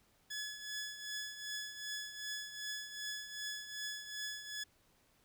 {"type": "tone with tremolo", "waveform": "15% pulse", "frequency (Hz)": 1702, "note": "G#6", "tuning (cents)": 42, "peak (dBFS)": -32, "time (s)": [0.3, 4.64], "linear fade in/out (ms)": 10, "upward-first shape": "triangle", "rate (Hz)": 2.6, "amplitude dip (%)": 70, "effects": ["pink hiss -71 dBFS RMS until 5.24 s"]}